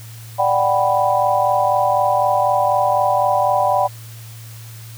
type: chord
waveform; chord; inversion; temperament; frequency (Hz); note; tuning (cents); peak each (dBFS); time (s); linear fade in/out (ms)
sine; G major seventh; second; equal; 587.3 / 740 / 784 / 987.8; D5 / F#5 / G5 / B5; 0 / 0 / 0 / 0; -19; 0.38-3.88; 20
effects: added 113 Hz sine -34 dBFS peak until 4.97 s + white hiss -42 dBFS RMS until 4.97 s